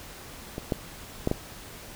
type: clicks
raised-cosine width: 2 ms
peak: -19 / -11 / -10 / -11 dBFS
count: 4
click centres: 0.581 / 0.722 / 1.274 / 1.314 s
effects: pink hiss -44 dBFS RMS until 1.95 s